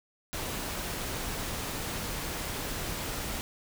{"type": "noise", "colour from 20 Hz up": "pink", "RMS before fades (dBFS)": -35, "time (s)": [0.33, 3.41], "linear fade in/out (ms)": 0, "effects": []}